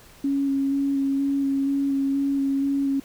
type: tone with vibrato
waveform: sine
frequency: 275.9 Hz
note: C#4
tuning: 8 cents flat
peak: -20 dBFS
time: 0.24-3 s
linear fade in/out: 5 ms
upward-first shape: square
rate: 2.1 Hz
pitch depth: 12 cents each way
effects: pink hiss -50 dBFS RMS until 3.04 s